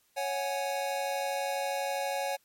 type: chord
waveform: square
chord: C# suspended fourth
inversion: none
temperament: just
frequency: 554.4 / 739.2 / 831.5 Hz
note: C#5 / F#5 / G#5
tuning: 0 / -2 / +2 cents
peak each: -34 / -36 / -36 dBFS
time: 0.16-2.37 s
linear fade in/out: 20 ms
effects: white hiss -69 dBFS RMS until 2.44 s + MP3 64 kbps